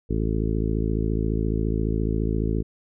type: harmonic tone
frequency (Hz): 54.5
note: A1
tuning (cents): -16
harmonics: 1 / 2 / 3 / 4 / 5 / 6 / 7 / 8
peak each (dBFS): -25 / -28 / -30 / -31 / -32 / -33 / -33 / -34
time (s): 0.09-2.63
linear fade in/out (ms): 20
effects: none